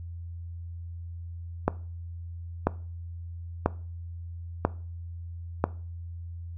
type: click train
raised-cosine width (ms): 1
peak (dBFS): -7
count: 5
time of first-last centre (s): 1.68-5.64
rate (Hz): 1.01
effects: noise-tail reverb RT60 0.4 s tail -19 dB re dry + added 85 Hz sine -36 dBFS peak until 6.57 s